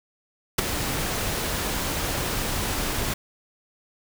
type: noise with ADSR envelope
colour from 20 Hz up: pink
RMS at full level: -17 dBFS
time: 0.58-3.14 s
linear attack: 8 ms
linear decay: 13 ms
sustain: -10 dB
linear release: 7 ms
effects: none